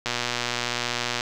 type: click train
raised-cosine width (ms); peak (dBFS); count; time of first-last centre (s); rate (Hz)
0.2; -8; 140; 0.06-1.209; 121
effects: none